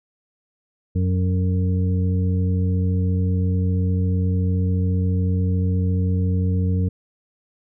harmonic tone with a mistuned harmonic, 91.4 Hz, F#2, 21 cents flat, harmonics 1 / 2 / 3 / 5, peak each -18 / -24 / -32 / -33 dBFS, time 0.95-6.89 s, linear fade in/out 10 ms, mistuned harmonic 3, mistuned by +23 cents, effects none

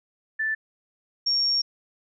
sine tone pair in turn, 1760 / 5533 Hz, A6 / F8, 0 / -17 cents, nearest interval octave + minor sixth, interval 1983 cents, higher second, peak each -23 / -20 dBFS, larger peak second, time 0.39-0.55 / 1.26-1.62 s, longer second, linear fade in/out 10 ms, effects none

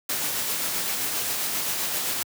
white noise with tremolo, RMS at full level -26 dBFS, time 0.09-2.23 s, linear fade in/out 5 ms, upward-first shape triangle, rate 7.6 Hz, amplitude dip 30%, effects high-pass 100 Hz 12 dB/octave

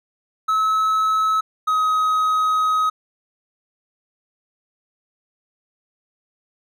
triangle tone pair in turn, 1293 / 1264.2 Hz, E6 / D#6, -34 / +27 cents, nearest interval unison, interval 39 cents, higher first, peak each -14 / -14 dBFS, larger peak neither, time 0.48-1.41 / 1.67-2.9 s, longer second, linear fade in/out 10 ms, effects none

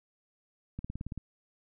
click train, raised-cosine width 5 ms, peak -25 dBFS, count 8, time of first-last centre 0.79-1.177 s, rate 18.1 Hz, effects none

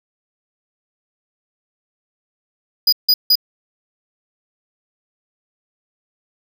square tone bursts, 4930 Hz, D#8, 17 cents flat, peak -10 dBFS, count 3, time 2.87-3.355 s, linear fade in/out 5 ms, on 55 ms, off 160 ms, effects none

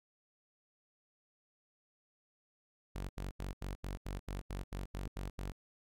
sawtooth tone bursts, 47.49 Hz, F#1, 46 cents sharp, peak -35 dBFS, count 12, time 2.95-5.521 s, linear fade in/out 10 ms, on 140 ms, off 81 ms
click, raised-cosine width 3 ms, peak -33 dBFS, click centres 5.071 s
effects AAC 64 kbps

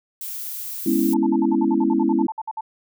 violet noise, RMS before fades -31 dBFS, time 0.21-1.14 s, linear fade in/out 2 ms
sine chord, C# minor seventh, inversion second, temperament equal, 207.7 / 246.9 / 277.2 / 329.6 Hz, G#3 / B3 / C#4 / E4, 0 / 0 / 0 / 0 cents, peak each -24 / -23 / -22 / -20 dBFS, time 0.86-2.27 s, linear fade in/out 5 ms
sine tone bursts, 882 Hz, A5, 4 cents sharp, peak -25 dBFS, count 16, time 1.13-2.609 s, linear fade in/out 5 ms, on 39 ms, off 57 ms
effects none

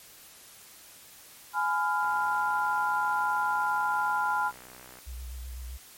sine chord, F diminished, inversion first, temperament just, 838.1 / 1005.8 / 1396.9 Hz, Ab5 / Cb6 / F6, +16 / +31 / 0 cents, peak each -29 dBFS, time 1.53-4.52 s, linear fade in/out 50 ms
click train, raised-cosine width 0.5 ms, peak -33 dBFS, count 187, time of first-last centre 2.03-4.987 s, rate 62.9 Hz
sine tone with vibrato, 62.2 Hz, B1, 13 cents sharp, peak -36 dBFS, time 5.06-5.78 s, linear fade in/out 20 ms, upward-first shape square, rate 7.9 Hz, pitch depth 48 cents each way
effects white hiss -51 dBFS RMS until 5.97 s + MP3 64 kbps

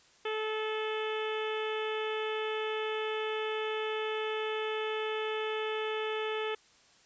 harmonic tone, 434.1 Hz, A4, 23 cents flat, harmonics 1 / 2 / 3 / 4 / 5 / 6 / 7 / 8, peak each -33 / -41 / -41 / -43 / -45 / -43 / -44 / -47 dBFS, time 0.25-6.55 s, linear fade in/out 5 ms, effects white hiss -62 dBFS RMS until 7.05 s + resampled to 16000 Hz

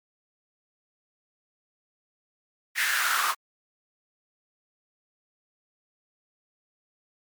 pink noise with high-pass filter sweep, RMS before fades -25 dBFS, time 2.75-3.35 s, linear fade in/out 50 ms, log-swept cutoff 1900 to 1100 Hz, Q 4.5, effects MP3 96 kbps

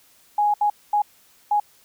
sine tone bursts at uneven times, 830.6 Hz, G#5, in tune, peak -16 dBFS, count 4, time 0.38-0.54 / 0.61-0.7 / 0.93-1.02 / 1.51-1.6 s, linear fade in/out 5 ms, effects white hiss -56 dBFS RMS until 1.84 s

